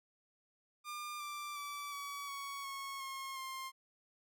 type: tone with pitch steps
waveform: sawtooth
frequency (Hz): 1200 / 1178.7 / 1157.8 / 1137.2 / 1117.1 / 1097.2 / 1077.8 / 1058.6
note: D6 / D6 / D6 / C#6 / C#6 / C#6 / C#6 / C6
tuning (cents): +37 / +6 / -25 / +44 / +13 / -18 / -49 / +20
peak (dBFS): -38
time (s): 0.84-3.72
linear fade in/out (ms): 50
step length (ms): 360
effects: none